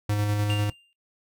square tone with tremolo, 103.83 Hz, G#2, in tune, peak -23 dBFS, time 0.09-0.7 s, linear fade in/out 5 ms, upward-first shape square, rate 10 Hz, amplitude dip 25%
triangle tone with exponential decay, 2794 Hz, F7, in tune, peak -25 dBFS, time 0.5-0.93 s, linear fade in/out 0 ms, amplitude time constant 93 ms
effects noise-tail reverb RT60 0.1 s tail -17 dB re dry

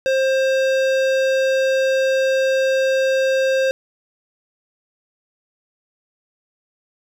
sine tone with hard clipping, 530 Hz, C5, 22 cents sharp, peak -17 dBFS, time 0.06-3.71 s, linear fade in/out 0 ms, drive 16 dB, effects none

